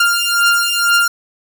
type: beating tone pair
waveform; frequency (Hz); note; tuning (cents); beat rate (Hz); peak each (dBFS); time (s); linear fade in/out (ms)
sawtooth; 1396.9 / 1399; F6 / F6; 0 / +3; 2.1; -11; 0-1.08; 5
effects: none